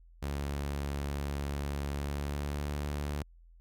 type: tone with pitch glide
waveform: sawtooth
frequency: 71 to 72.83 Hz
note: C#2 to D2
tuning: +42 to -14 cents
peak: -29 dBFS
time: 0.22-3.23 s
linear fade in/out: 10 ms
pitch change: +44 cents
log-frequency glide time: 1.9-2.7 s
effects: added 42 Hz sine -54 dBFS peak until 3.6 s